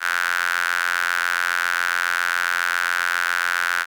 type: tone with high-pass filter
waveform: sawtooth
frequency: 87.31 Hz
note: F2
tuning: in tune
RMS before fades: -22 dBFS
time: 0-3.86 s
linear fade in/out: 50 ms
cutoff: 1500 Hz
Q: 6.3
effects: none